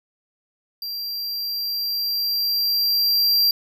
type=tone with level ramp; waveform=square; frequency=4736 Hz; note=D8; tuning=14 cents sharp; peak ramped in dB=-28 to -15 dBFS; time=0.82-3.51 s; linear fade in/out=2 ms; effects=none